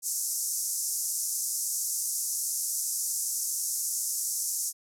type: band-pass noise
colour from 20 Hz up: pink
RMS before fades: -31 dBFS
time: 0.02-4.73 s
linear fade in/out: 50 ms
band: 5700 to 13000 Hz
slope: 48 dB/octave
effects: none